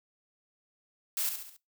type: noise with echo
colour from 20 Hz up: blue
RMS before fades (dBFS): -31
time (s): 1.17-1.29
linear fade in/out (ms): 2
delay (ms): 69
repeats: 4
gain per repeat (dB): -6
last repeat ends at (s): 1.566
effects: noise-tail reverb RT60 0.2 s tail -20 dB re dry